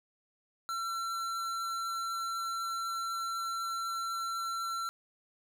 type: tone with tanh clipping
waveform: sine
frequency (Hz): 1352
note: E6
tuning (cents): +43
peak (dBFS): -35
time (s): 0.69-4.89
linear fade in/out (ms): 0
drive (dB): 18
effects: none